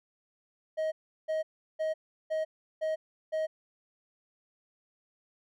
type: tone bursts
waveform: triangle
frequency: 630 Hz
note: D#5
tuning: 21 cents sharp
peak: -26 dBFS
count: 6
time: 0.77-3.47 s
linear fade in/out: 20 ms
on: 150 ms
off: 360 ms
effects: none